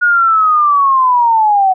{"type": "linear sweep", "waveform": "sine", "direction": "down", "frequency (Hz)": [1450, 740], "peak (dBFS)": -7, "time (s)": [0.01, 1.74], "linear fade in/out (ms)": 20, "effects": []}